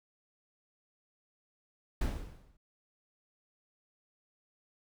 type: noise with exponential decay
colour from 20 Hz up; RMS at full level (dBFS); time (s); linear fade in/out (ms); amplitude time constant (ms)
brown; -28; 2.01-2.57; 5; 120
effects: none